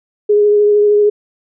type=tone with vibrato; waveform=sine; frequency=415.3 Hz; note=G#4; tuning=in tune; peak=-7 dBFS; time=0.29-1.1 s; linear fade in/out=10 ms; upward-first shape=triangle; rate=13 Hz; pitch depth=18 cents each way; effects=none